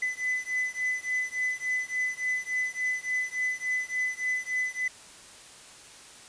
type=beating tone pair; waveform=triangle; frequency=2007 / 2010.5 Hz; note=B6 / B6; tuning=+27 / +30 cents; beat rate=3.5 Hz; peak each=-29 dBFS; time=0.02-4.88 s; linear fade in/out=5 ms; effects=white hiss -49 dBFS RMS until 6.28 s + resampled to 22050 Hz